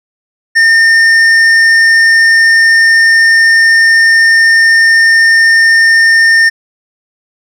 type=tone with hard clipping; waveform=sine; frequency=1816 Hz; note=A#6; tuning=46 cents flat; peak=-5 dBFS; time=0.55-6.5 s; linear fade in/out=20 ms; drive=7 dB; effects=none